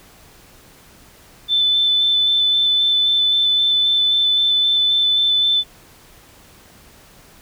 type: tone with vibrato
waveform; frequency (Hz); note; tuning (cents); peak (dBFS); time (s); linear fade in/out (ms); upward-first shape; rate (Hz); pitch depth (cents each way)
sine; 3520; A7; 0; -13; 1.48-5.64; 50; square; 3.8; 8
effects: pink hiss -47 dBFS RMS until 7.41 s